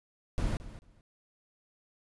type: noise with echo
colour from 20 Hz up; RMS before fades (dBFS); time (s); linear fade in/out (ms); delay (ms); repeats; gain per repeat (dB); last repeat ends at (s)
brown; -30; 0.38-0.57; 0; 220; 2; -15; 1.01
effects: resampled to 24000 Hz